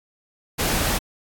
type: noise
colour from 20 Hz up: pink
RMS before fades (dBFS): -22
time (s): 0.58-0.99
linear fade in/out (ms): 20
effects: AAC 64 kbps